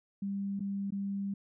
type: tone with dropouts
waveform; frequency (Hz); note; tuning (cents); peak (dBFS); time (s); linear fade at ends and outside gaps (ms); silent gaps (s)
sine; 198.3; G3; +20; -32; 0.22-1.34; 5; 0.595-0.604 / 0.906-0.921
effects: none